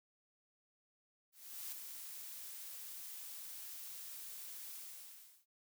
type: noise with ADSR envelope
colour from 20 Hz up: blue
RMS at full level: -44 dBFS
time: 1.32-5.46 s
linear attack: 400 ms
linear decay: 12 ms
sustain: -5 dB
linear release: 710 ms
effects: none